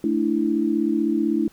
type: chord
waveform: sine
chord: A suspended fourth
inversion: none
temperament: equal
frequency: 220 / 293.7 / 329.6 Hz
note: A3 / D4 / E4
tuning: 0 / 0 / 0 cents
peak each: -24 / -23 / -22 dBFS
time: 0.04-1.48 s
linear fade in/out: 2 ms
effects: pink hiss -55 dBFS RMS until 1.52 s